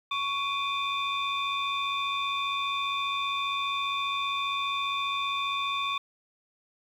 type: tone cluster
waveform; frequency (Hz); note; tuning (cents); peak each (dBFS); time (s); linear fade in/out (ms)
sine; 1114 / 2383 / 2478 / 3551; C#6 / D7 / D#7 / A7; +8 / +25 / -8 / +15; -29 / -36 / -35 / -32; 0.11-5.98; 5
effects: tanh soft clip ceiling -20 dBFS + 10-bit